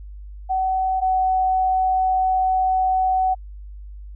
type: tone pair in turn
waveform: sine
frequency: 755 / 750.7 Hz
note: F#5 / F#5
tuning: +35 / +25 cents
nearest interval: unison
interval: 10 cents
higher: first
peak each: -18 / -16 dBFS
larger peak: second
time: 0.49-1.01 / 1.01-3.35 s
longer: second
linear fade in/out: 20 ms
effects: added 50 Hz sine -34 dBFS peak until 4.15 s